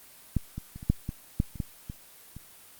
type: clicks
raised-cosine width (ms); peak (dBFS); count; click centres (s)
5; -12 / -22 / -28 / -28 / -9 / -19 / -11 / -28 / -17 / -23 / -29; 11; 0.367 / 0.58 / 0.76 / 0.829 / 0.9 / 1.091 / 1.401 / 1.557 / 1.602 / 1.899 / 2.366
effects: white hiss -52 dBFS RMS until 2.79 s + Opus 24 kbps